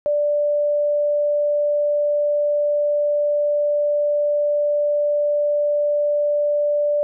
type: tone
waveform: sine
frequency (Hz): 587.3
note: D5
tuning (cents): 0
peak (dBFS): -16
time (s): 0.06-7.03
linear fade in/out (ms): 0
effects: none